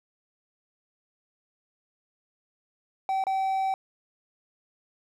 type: tone with dropouts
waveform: triangle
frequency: 769 Hz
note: G5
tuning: 33 cents flat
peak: -22 dBFS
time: 3.09-3.74 s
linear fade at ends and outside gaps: 1 ms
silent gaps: 3.239-3.268 s
effects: none